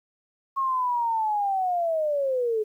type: linear sweep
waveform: sine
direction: down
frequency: 1090 to 419.9 Hz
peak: -22 dBFS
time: 0.56-2.64 s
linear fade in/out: 20 ms
effects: 10-bit